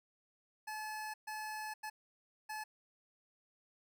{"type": "tone bursts at uneven times", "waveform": "25% pulse", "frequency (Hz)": 860, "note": "A5", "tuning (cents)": -40, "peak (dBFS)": -37, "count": 4, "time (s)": [[0.67, 1.14], [1.27, 1.74], [1.83, 1.9], [2.49, 2.64]], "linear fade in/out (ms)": 10, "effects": []}